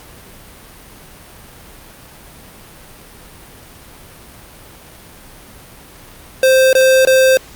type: tone bursts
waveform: square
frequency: 523.3 Hz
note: C5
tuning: in tune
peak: -8 dBFS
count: 3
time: 6.43-7.372 s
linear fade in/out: 2 ms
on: 300 ms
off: 21 ms
effects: pink hiss -39 dBFS RMS until 7.55 s + Opus 48 kbps